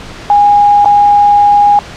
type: tone with dropouts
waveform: sine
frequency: 820 Hz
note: G#5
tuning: 22 cents flat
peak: -3 dBFS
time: 0.3-1.79 s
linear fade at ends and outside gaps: 1 ms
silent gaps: 0.847-0.857 s
effects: pink hiss -28 dBFS RMS until 1.96 s + low-pass 5000 Hz 12 dB/octave